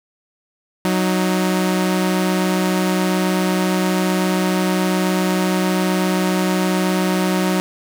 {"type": "tone pair together", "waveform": "sawtooth", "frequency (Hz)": [185, 311.1], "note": ["F#3", "D#4"], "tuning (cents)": [0, 0], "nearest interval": "major sixth", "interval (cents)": 900, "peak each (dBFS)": [-13, -18], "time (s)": [0.85, 7.6], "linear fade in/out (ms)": 0, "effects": ["7-bit"]}